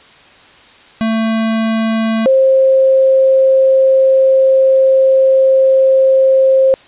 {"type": "tone pair in turn", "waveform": ["square", "sine"], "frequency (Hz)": [223.1, 530.6], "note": ["A3", "C5"], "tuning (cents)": [24, 24], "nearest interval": "octave + minor third", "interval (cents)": 1500, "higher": "second", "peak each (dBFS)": [-13, -6], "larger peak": "second", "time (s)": [[1.01, 2.26], [2.26, 6.74]], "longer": "second", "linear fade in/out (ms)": 0, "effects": ["white hiss -42 dBFS RMS until 6.87 s", "resampled to 8000 Hz"]}